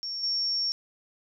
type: tone with level steps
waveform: sine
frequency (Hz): 5490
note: F8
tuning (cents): -31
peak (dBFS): -31 / -25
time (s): 0.03-0.72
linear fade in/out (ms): 0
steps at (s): 0.23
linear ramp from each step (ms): 5
effects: 11-bit